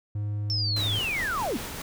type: tone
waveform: triangle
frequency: 103.83 Hz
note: G#2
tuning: in tune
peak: -25 dBFS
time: 0.15-0.99 s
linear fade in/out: 5 ms
type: linear sweep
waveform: sine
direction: down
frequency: 5420 to 196 Hz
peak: -26 dBFS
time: 0.5-1.57 s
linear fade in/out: 0 ms
type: noise with tremolo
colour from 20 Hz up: pink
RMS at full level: -35 dBFS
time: 0.76-1.82 s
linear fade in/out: 5 ms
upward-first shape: sine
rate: 4.9 Hz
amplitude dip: 25%
effects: none